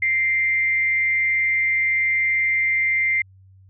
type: tone with frequency modulation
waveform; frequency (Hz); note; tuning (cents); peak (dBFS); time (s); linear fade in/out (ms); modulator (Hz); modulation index
sine; 2093; C7; 0; -17; 0.02-3.22; 5; 239; 0.23
effects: added 95 Hz sine -47 dBFS peak until 3.69 s